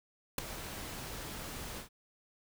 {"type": "noise with ADSR envelope", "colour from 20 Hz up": "pink", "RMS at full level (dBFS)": -27, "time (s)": [0.38, 1.89], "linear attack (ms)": 4, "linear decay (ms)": 6, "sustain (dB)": -16, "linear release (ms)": 110, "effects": []}